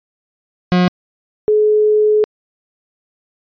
40% pulse / sine tone pair in turn, 180 / 425.3 Hz, F#3 / G#4, -47 / +41 cents, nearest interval octave + minor third, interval 1488 cents, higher second, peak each -9 dBFS, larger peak neither, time 0.72-0.88 / 1.48-2.24 s, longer second, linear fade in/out 0 ms, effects resampled to 11025 Hz

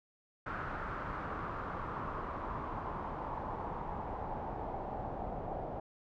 pink noise with low-pass filter sweep, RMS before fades -40 dBFS, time 0.46-5.8 s, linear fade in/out 5 ms, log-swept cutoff 1400 to 710 Hz, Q 3.6, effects none

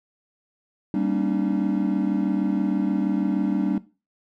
triangle chord, Eb dominant seventh, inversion first, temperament equal with one note detuned, 196 / 233.1 / 277.2 / 303.5 Hz, G3 / Bb3 / Db4 / Eb4, 0 / 0 / 0 / -43 cents, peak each -23 / -26 / -25 / -24 dBFS, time 0.94-3.78 s, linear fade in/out 2 ms, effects noise-tail reverb RT60 0.3 s tail -17 dB re dry

